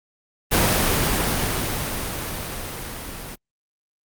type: noise with level ramp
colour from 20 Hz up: pink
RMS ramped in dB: -17 to -35 dBFS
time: 0.51-3.36 s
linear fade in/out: 20 ms
effects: Opus 32 kbps